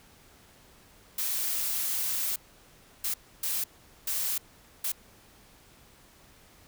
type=noise bursts at uneven times; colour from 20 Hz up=blue; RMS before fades=-30 dBFS; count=5; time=1.18-2.36 / 3.04-3.14 / 3.43-3.64 / 4.07-4.38 / 4.84-4.92 s; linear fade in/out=5 ms; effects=pink hiss -57 dBFS RMS until 6.67 s